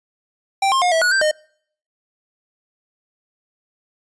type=tone with pitch steps; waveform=square; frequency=783 / 1064 / 717 / 651 / 1460 / 1567 / 613 Hz; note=G5 / C6 / F5 / E5 / F#6 / G6 / D#5; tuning=-2 / +29 / +45 / -22 / -24 / -1 / -26 cents; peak=-15 dBFS; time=0.62-1.313 s; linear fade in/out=5 ms; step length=99 ms; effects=noise-tail reverb RT60 0.6 s tail -26 dB re dry + resampled to 22050 Hz